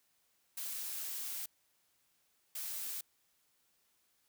blue noise bursts at uneven times, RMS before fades -41 dBFS, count 2, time 0.57-1.46 / 2.55-3.01 s, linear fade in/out 5 ms, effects white hiss -75 dBFS RMS until 4.28 s

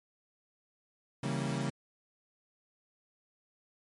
35% pulse chord, C# diminished seventh, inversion none, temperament equal, 138.59 / 164.81 / 196 / 233.1 Hz, C#3 / E3 / G3 / Bb3, 0 / 0 / 0 / 0 cents, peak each -33 / -37 / -37 / -37 dBFS, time 1.23-1.7 s, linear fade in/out 5 ms, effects MP3 48 kbps

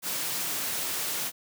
white high-pass noise, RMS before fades -31 dBFS, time 0.02-1.32 s, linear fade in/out 50 ms, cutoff 110 Hz, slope 24 dB/octave, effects none

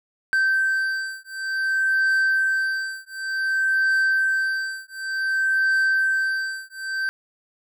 triangle beating tone pair, 1554 / 1554.55 Hz, G6 / G6, -16 / -15 cents, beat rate 0.55 Hz, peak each -21 dBFS, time 0.33-7.09 s, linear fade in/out 0 ms, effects none

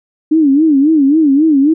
sine tone with vibrato, 295.2 Hz, D4, 9 cents sharp, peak -6 dBFS, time 0.31-1.74 s, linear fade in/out 10 ms, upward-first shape sine, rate 3.7 Hz, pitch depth 160 cents each way, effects none

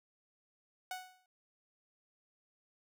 sawtooth tone with exponential decay, 740 Hz, F#5, in tune, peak -33 dBFS, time 0.91-1.26 s, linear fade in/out 2 ms, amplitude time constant 76 ms, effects none

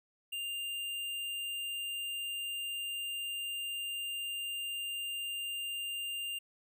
sine tone with hard clipping, 2798 Hz, F7, 3 cents sharp, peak -37 dBFS, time 0.32-6.39 s, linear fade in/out 10 ms, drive 14 dB, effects none

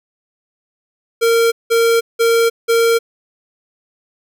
square tone bursts, 461.1 Hz, A#4, 19 cents flat, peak -11 dBFS, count 4, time 1.21-2.99 s, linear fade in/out 20 ms, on 310 ms, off 180 ms, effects none

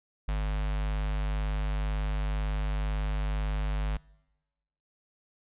square tone with notch filter, 51 Hz, G#1, 31 cents flat, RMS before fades -29 dBFS, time 0.28-3.97 s, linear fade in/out 5 ms, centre 330 Hz, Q 1, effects noise-tail reverb RT60 1.0 s tail -23 dB re dry + resampled to 8000 Hz

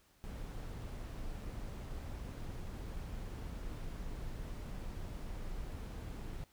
brown noise with dropouts, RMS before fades -43 dBFS, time 0.24-6.44 s, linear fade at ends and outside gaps 0 ms, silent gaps 1.416-1.421 s, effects pink hiss -69 dBFS RMS until 6.52 s

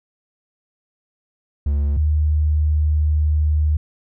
triangle / sine tone pair in turn, 71.6 / 76.06 Hz, D2 / D#2, -43 / -39 cents, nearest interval minor second, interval 104 cents, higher second, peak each -14 dBFS, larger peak neither, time 1.66-1.97 / 1.97-3.77 s, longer second, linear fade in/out 5 ms, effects none

